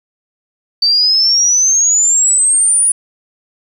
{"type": "exponential sweep", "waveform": "sine", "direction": "up", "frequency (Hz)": [4584, 9800], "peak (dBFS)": -8, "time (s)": [0.82, 2.92], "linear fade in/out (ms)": 5, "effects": ["7-bit"]}